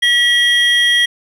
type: tone pair together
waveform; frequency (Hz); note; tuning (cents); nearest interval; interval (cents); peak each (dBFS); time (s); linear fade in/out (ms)
triangle; 1931 / 3248; B6 / G#7; -39 / -39; major sixth; 900; -11; 0.02-1.06; 10
effects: none

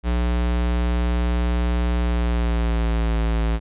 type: tone with pitch glide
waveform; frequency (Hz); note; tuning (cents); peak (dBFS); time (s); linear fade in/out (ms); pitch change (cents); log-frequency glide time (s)
square; 60 to 55.98; B1 to A1; -49 to +31; -19; 0.03-3.6; 50; -120; 2.01-3.09
effects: resampled to 8000 Hz

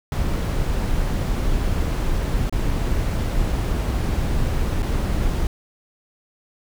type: noise with dropouts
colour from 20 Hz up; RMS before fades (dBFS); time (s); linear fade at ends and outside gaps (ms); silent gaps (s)
brown; -21; 0.12-5.47; 1; 2.496-2.525 / 4.822-4.828
effects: none

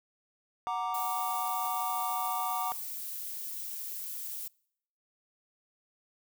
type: chord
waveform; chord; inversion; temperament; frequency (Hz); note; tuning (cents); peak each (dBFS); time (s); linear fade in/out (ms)
triangle; Gb augmented; none; equal; 740 / 932.3 / 1174.7; Gb5 / Bb5 / D6; 0 / 0 / 0; -33; 0.67-2.72; 0
type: noise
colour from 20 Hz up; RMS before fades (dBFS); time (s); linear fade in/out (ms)
violet; -39; 0.94-4.48; 5
effects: noise-tail reverb RT60 0.7 s tail -26 dB re dry

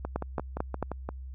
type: two click trains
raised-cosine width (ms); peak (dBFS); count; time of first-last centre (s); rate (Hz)
1; -15 / -19; 4 / 7; 0.16-0.827 / 0.05-1.09; 4.5 / 5.77
effects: added 65 Hz sine -38 dBFS peak until 1.34 s

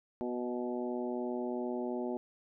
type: harmonic tone with a mistuned harmonic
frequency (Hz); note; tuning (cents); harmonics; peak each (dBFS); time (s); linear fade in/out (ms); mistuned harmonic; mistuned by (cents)
122.7; B2; -11; 2 / 3 / 4 / 5 / 6 / 7; -37 / -37 / -44 / -42 / -48 / -46; 0.21-2.17; 0; 5; +15
effects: none

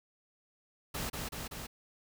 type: noise with echo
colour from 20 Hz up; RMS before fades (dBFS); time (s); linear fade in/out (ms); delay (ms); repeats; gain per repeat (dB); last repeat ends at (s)
pink; -37; 0.94-1.1; 10; 190; 3; -2; 1.67
effects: none

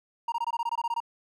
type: tone bursts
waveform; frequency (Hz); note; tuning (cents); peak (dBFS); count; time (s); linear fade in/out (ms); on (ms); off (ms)
triangle; 935; A#5; +5; -24; 12; 0.28-1.003; 5; 41; 21
effects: none

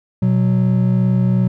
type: tone pair together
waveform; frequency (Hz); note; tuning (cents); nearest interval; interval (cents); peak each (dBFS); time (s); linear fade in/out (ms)
triangle; 123.2 / 185.7; B2 / F#3; -4 / +7; perfect fifth; 711; -13; 0.22-1.48; 5
effects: none

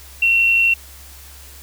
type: tone with amplitude modulation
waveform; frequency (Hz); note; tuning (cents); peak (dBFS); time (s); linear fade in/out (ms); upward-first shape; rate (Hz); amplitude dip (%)
sine; 2725; F7; -43; -10; 0.22-0.74; 5; sine; 112; 35
effects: added 68 Hz sine -41 dBFS peak until 1.62 s + white hiss -42 dBFS RMS until 1.62 s

